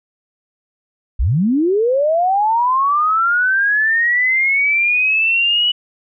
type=linear sweep; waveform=sine; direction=up; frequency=41.86 to 2960 Hz; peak=-12 dBFS; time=1.19-5.72 s; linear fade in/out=10 ms; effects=none